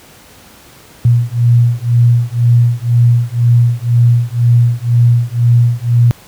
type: beating tone pair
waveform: sine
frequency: 118.4 / 120.4 Hz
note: A#2 / B2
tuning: +27 / -44 cents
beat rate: 2 Hz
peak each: -10 dBFS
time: 1.05-6.11 s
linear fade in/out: 0 ms
effects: pink hiss -40 dBFS RMS until 6.27 s + high-pass 60 Hz 12 dB/octave